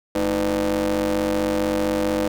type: ring-modulated tone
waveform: 30% pulse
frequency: 95.6 Hz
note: G2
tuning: 43 cents flat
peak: -14 dBFS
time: 0.15-2.28 s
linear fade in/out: 5 ms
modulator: 408 Hz
effects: none